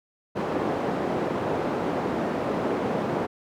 white band-pass noise, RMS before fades -27 dBFS, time 0.35-3.27 s, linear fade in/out 20 ms, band 170 to 590 Hz, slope 12 dB/octave, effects none

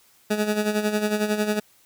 20% pulse tone with tremolo, 211 Hz, G#3, 28 cents sharp, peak -14 dBFS, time 0.3-1.6 s, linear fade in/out 10 ms, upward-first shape sine, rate 11 Hz, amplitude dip 65%, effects white hiss -58 dBFS RMS until 1.85 s

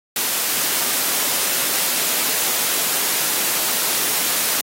white noise, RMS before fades -20 dBFS, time 0.16-4.61 s, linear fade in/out 2 ms, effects high-pass 200 Hz 12 dB/octave + AAC 48 kbps

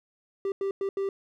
triangle tone bursts at uneven times, 392 Hz, G4, in tune, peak -24 dBFS, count 4, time 0.45-0.52 / 0.61-0.71 / 0.81-0.89 / 0.97-1.09 s, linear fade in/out 2 ms, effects none

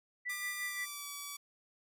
sine tone with tremolo, 1973 Hz, B6, 2 cents flat, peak -35 dBFS, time 0.25-0.86 s, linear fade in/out 20 ms, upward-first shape sine, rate 5.7 Hz, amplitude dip 55%
5% pulse tone with pitch glide, 1195 to 1145 Hz, D6 to D6, +30 to -44 cents, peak -30 dBFS, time 0.29-1.37 s, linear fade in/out 10 ms, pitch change -74 cents, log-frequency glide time 0.62-1.08 s
effects none

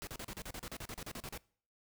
pink noise bursts, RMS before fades -44 dBFS, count 16, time 0.02-1.376 s, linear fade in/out 0 ms, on 51 ms, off 36 ms, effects noise-tail reverb RT60 0.5 s tail -23 dB re dry

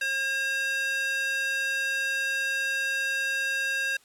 square tone with high-pass filter, 539 Hz, C#5, 49 cents flat, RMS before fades -28 dBFS, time 0.01-3.97 s, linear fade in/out 5 ms, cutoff 1900 Hz, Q 6.8, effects white hiss -60 dBFS RMS until 4.04 s + low-pass 11000 Hz 12 dB/octave

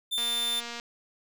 45% pulse tone, 3560 Hz, A7, 20 cents sharp, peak -27 dBFS, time 0.11-0.61 s, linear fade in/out 20 ms
click train, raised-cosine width 0.2 ms, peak -21 dBFS, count 147, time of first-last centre 0.18-0.799 s, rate 236 Hz
effects none

